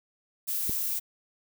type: noise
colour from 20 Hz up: violet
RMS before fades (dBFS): -30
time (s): 0.47-1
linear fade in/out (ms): 20
type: click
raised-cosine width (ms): 3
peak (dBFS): -21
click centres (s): 0.695
effects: none